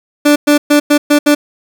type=tone bursts at uneven times; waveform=30% pulse; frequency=293.3 Hz; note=D4; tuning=2 cents flat; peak=-3 dBFS; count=6; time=0.25-0.36 / 0.47-0.58 / 0.7-0.8 / 0.9-0.98 / 1.1-1.19 / 1.26-1.35 s; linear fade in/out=10 ms; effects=none